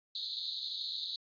white band-pass noise, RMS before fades -39 dBFS, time 0.15-1.16 s, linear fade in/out 2 ms, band 3700 to 4300 Hz, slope 96 dB/octave, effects resampled to 11025 Hz

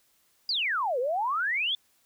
sine exponential two-way sweep, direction down then up, 4978 to 470.2 to 3547 Hz, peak -25 dBFS, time 0.49-1.75 s, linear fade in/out 2 ms, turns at 0.99 s, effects white hiss -67 dBFS RMS until 2.05 s

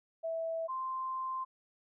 sine tone pair in turn, 655 / 1044.3 Hz, E5 / C6, -11 / -4 cents, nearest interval minor sixth, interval 807 cents, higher second, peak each -33 / -34 dBFS, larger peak first, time 0.23-0.68 / 0.68-1.45 s, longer second, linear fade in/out 20 ms, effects none

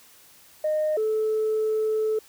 sine tone pair in turn, 615 / 434.9 Hz, D#5 / A4, -20 / -20 cents, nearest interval tritone, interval 600 cents, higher first, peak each -20 dBFS, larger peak neither, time 0.64-0.97 / 0.97-2.19 s, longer second, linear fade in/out 5 ms, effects tanh soft clip ceiling -18 dBFS + white hiss -53 dBFS RMS until 2.28 s

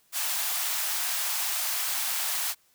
white high-pass noise, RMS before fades -29 dBFS, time 0.12-2.55 s, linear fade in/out 50 ms, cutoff 650 Hz, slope 48 dB/octave, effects white hiss -65 dBFS RMS until 2.74 s

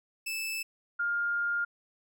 sawtooth / sine tone pair in turn, 2628 / 1409.1 Hz, E7 / F6, -6 / +15 cents, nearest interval major seventh, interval 1079 cents, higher first, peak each -29 / -27 dBFS, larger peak second, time 0.26-0.63 / 0.99-1.65 s, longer second, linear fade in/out 10 ms, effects none

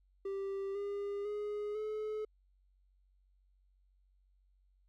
triangle tone with pitch steps, 392 / 404 / 416.3 / 429 Hz, G4 / G#4 / G#4 / A4, 0 / -48 / +4 / -44 cents, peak -34 dBFS, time 0.25-2.25 s, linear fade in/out 5 ms, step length 500 ms, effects added 47 Hz sine -67 dBFS peak until 4.88 s

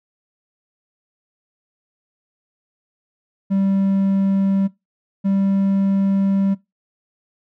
triangle tone pair in turn, 194.9 / 195.61 Hz, G3 / G3, -10 / -3 cents, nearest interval unison, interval 7 cents, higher second, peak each -13 dBFS, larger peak neither, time 3.5-4.68 / 5.24-6.55 s, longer second, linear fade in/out 20 ms, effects noise-tail reverb RT60 0.2 s tail -21 dB re dry

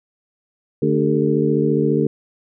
harmonic tone with a mistuned harmonic, 74.7 Hz, D2, 30 cents sharp, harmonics 2 / 3 / 4 / 5 / 6, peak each -21 / -21 / -21 / -21 / -21 dBFS, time 0.82-2.07 s, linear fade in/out 5 ms, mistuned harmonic 5, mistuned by +91 cents, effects none

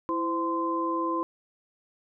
sine tone cluster, 331.8 / 515 / 1035 Hz, E4 / C5 / C6, +11 / -28 / -19 cents, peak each -29 / -35 / -28 dBFS, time 0.09-1.23 s, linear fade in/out 0 ms, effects none

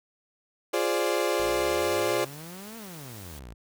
35% pulse chord, D half-diminished seventh, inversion first, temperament equal, 349.2 / 415.3 / 523.3 / 587.3 Hz, F4 / Ab4 / C5 / D5, 0 / 0 / 0 / 0 cents, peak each -28 dBFS, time 0.73-2.25 s, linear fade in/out 10 ms
sawtooth exponential two-way sweep, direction up then down, 51.91 to 233.1 to 51.91 Hz, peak -37 dBFS, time 1.39-3.54 s, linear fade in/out 5 ms, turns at 2.77 s
white noise, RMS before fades -47 dBFS, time 1.81-3.39 s, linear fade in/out 2 ms
effects none

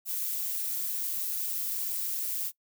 violet noise with amplitude modulation, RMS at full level -30 dBFS, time 0.05-2.52 s, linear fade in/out 50 ms, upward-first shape sine, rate 182 Hz, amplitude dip 50%, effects noise-tail reverb RT60 0.1 s tail -21 dB re dry

